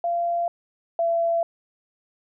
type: tone pair in turn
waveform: sine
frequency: 688 / 673.5 Hz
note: F5 / E5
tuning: -26 / +37 cents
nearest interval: unison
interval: 37 cents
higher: first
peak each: -21 / -19 dBFS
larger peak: second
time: 0.04-0.48 / 0.99-1.43 s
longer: neither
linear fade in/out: 2 ms
effects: none